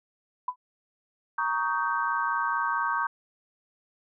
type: tone with exponential decay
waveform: sine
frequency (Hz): 999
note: B5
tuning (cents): +20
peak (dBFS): -22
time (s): 0.48-0.56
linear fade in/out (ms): 5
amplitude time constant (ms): 16
type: chord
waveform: sine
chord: Eb dominant seventh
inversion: second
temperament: just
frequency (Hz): 933.4 / 1120.1 / 1244.5 / 1555.6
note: Bb5 / Db6 / Eb6 / G6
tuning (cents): +2 / +18 / 0 / -14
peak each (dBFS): -30 / -29 / -33 / -30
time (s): 1.38-3.07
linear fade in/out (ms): 5
effects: none